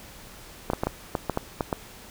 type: clicks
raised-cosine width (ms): 1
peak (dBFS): -10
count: 9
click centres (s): 0.701 / 0.734 / 0.835 / 0.87 / 1.152 / 1.297 / 1.374 / 1.608 / 1.728
effects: pink hiss -46 dBFS RMS until 2.1 s